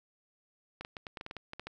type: clicks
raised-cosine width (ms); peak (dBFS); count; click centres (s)
0.3; -25; 12; 0.81 / 0.849 / 0.968 / 1.068 / 1.172 / 1.211 / 1.264 / 1.311 / 1.367 / 1.534 / 1.596 / 1.67
effects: none